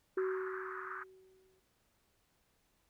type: tone with exponential decay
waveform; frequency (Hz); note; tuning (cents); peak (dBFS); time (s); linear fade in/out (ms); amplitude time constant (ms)
sine; 376.6; F#4; +31; -30; 0.17-1.6; 5; 310
type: band-pass noise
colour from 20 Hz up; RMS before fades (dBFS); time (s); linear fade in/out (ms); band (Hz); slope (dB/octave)
white; -45; 0.17-1.04; 10; 1100 to 1600; 48
effects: pink hiss -75 dBFS RMS until 2.89 s